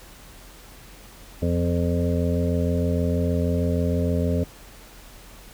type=harmonic tone with a mistuned harmonic; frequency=86.4 Hz; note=F2; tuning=18 cents flat; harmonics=1 / 2 / 3 / 5 / 6 / 7; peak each=-23 / -26 / -27 / -30 / -31 / -32 dBFS; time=1.42-4.44 s; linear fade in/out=5 ms; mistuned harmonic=3; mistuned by=-17 cents; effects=added 43 Hz sine -47 dBFS peak until 5.53 s + pink hiss -47 dBFS RMS until 5.53 s